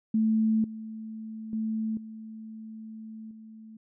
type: tone with level steps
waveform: sine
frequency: 220 Hz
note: A3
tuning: in tune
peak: -21 / -36 / -27 / -39 / -44 dBFS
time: 0.14-3.77 s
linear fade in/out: 5 ms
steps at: 0.64 / 1.53 / 1.97 / 3.31 s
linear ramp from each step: 2 ms
effects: none

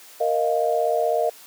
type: chord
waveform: sine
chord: Bb suspended fourth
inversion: none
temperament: equal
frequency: 466.2 / 622.3 / 698.5 Hz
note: Bb4 / Eb5 / F5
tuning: 0 / 0 / 0 cents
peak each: -23 / -22 / -23 dBFS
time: 0.2-1.3 s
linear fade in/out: 10 ms
effects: white hiss -46 dBFS RMS until 1.46 s + high-pass 300 Hz 12 dB/octave

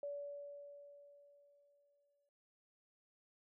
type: tone with exponential decay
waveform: sine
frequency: 573 Hz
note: D5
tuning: 43 cents flat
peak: -40 dBFS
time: 0.03-2.29 s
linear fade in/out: 2 ms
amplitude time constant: 490 ms
effects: none

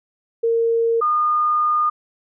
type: tone pair in turn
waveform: sine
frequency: 460 / 1219.6 Hz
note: A#4 / D#6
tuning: -23 / -35 cents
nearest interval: octave + perfect fourth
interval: 1688 cents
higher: second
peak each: -15 dBFS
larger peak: neither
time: 0.43-1.01 / 1.01-1.9 s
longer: second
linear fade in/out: 10 ms
effects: none

